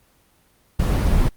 brown noise, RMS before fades -17 dBFS, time 0.79-1.29 s, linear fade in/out 10 ms, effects pink hiss -59 dBFS RMS until 1.36 s + Opus 24 kbps

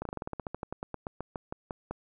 slowing click train, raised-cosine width 1 ms, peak -21 dBFS, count 21, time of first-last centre 0.02-1.91 s, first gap 33 ms, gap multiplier 1.1, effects none

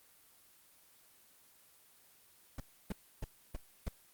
brown noise bursts, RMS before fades -35 dBFS, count 5, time 2.58-3.885 s, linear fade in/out 5 ms, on 21 ms, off 300 ms, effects white hiss -64 dBFS RMS until 4.13 s + Opus 24 kbps

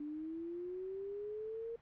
sine linear sweep, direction up, 292.1 to 466.2 Hz, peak -40 dBFS, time 0-1.76 s, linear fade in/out 5 ms, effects pink hiss -66 dBFS RMS until 1.81 s + low-pass 2000 Hz 12 dB/octave

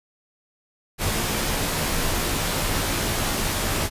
pink noise with comb filter, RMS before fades -24 dBFS, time 0.98-3.9 s, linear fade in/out 50 ms, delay 16 ms, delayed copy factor -0.55, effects resampled to 32000 Hz

